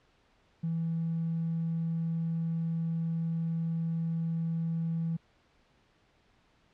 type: tone with tanh clipping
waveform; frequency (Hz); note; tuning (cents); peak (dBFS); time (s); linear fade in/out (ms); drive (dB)
triangle; 164.81; E3; 0; -28; 0.63-5.17; 10; 1
effects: pink hiss -67 dBFS RMS until 6.73 s + low-pass 4000 Hz 12 dB/octave